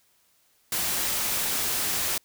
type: noise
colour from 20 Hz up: white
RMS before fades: -27 dBFS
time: 0.72-2.18 s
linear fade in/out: 2 ms
effects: white hiss -65 dBFS RMS until 2.24 s